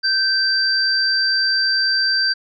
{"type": "tone pair together", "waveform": "sine", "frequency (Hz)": [1555, 4691], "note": ["G6", "D8"], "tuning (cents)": [-14, -3], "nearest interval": "octave + perfect fifth", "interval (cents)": 1911, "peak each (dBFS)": [-19, -17], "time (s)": [0.03, 2.34], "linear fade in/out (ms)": 20, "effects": []}